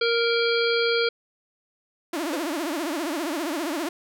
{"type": "harmonic tone", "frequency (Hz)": 466.2, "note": "A#4", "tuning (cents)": 0, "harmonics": [1, 3, 5, 7, 9, 10], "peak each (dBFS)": [-22, -27, -29, -30, -32, -32], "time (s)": [0.01, 1.09], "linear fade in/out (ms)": 5}
{"type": "tone with vibrato", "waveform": "sawtooth", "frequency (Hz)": 315.3, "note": "D#4", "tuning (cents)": 23, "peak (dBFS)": -22, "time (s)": [2.13, 3.89], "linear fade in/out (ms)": 5, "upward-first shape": "triangle", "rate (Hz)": 15, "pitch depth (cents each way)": 250}
{"type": "tone with exponential decay", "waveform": "square", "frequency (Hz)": 514, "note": "C5", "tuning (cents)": -31, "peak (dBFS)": -28, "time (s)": [2.33, 2.48], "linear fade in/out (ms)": 2, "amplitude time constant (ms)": 32}
{"effects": []}